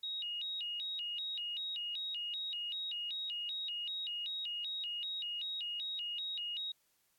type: tone with vibrato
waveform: sine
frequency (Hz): 3294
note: G#7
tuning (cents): -15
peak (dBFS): -37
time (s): 0.03-6.72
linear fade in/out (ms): 5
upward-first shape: square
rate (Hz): 2.6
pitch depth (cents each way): 240
effects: white hiss -75 dBFS RMS until 7.18 s + AAC 64 kbps